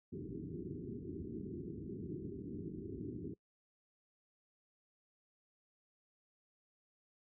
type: low-pass noise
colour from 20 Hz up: white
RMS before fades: -44 dBFS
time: 0.12-3.34 s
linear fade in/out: 5 ms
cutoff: 410 Hz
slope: 96 dB/octave
effects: noise-tail reverb RT60 0.1 s tail -23 dB re dry + high-pass 80 Hz 12 dB/octave